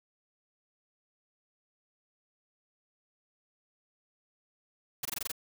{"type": "noise bursts", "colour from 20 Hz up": "white", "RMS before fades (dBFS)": -34, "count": 7, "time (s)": [5.03, 5.317], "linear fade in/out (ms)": 5, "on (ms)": 23, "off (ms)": 21, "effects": []}